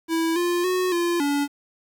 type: tone with pitch steps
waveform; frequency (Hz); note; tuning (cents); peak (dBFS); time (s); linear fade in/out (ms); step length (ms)
square; 327.9 / 349.8 / 367 / 345.2 / 285.7; E4 / F4 / F#4 / F4 / D4; -9 / +3 / -14 / -20 / -48; -21; 0.08-1.48; 50; 280
effects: 9-bit